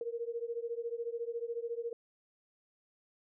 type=beating tone pair; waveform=sine; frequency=462 / 476 Hz; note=A#4 / A#4; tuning=-16 / +36 cents; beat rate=14 Hz; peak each=-38 / -39 dBFS; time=0.01-1.93 s; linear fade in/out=2 ms; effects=none